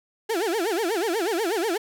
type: tone with vibrato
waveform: 35% pulse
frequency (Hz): 390.4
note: G4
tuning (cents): -7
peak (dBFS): -21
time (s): 0.29-1.78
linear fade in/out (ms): 10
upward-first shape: sine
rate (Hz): 8.2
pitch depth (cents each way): 300
effects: none